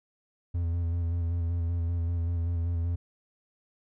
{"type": "tone with vibrato", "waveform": "triangle", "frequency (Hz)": 85, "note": "F2", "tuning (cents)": -46, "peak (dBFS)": -24, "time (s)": [0.54, 2.96], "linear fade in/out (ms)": 10, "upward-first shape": "square", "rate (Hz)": 5.2, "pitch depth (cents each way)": 26, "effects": []}